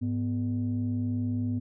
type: tone pair together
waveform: sine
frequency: 104.2 / 247.5 Hz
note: G#2 / B3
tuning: +6 / +4 cents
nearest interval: octave + minor third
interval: 1498 cents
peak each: -28 dBFS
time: 0.01-1.6 s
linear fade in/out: 20 ms
effects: tanh soft clip ceiling -21 dBFS